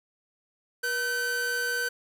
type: tone pair together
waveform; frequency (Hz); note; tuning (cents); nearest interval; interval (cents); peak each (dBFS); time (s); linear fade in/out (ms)
45% pulse; 482.2 / 1531; B4 / G6; -41 / -41; octave + minor sixth; 2000; -35 / -27; 0.83-1.89; 10
effects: none